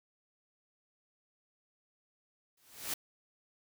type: noise with exponential growth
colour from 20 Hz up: white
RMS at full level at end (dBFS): -33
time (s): 2.57-2.94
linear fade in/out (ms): 5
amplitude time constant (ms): 79
effects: none

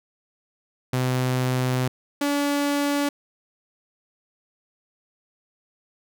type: tone pair in turn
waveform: sawtooth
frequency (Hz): 127.6 / 286.5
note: C3 / D4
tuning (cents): -43 / -43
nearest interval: octave + major second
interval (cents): 1400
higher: second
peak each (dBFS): -17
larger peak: neither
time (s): 0.93-1.88 / 2.21-3.09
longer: first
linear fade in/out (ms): 5
effects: none

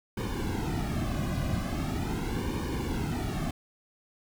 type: noise with flanger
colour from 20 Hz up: brown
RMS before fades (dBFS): -31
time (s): 0.17-3.51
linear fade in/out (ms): 5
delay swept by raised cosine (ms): 1.5 to 2.24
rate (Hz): 0.41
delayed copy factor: -0.9
effects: none

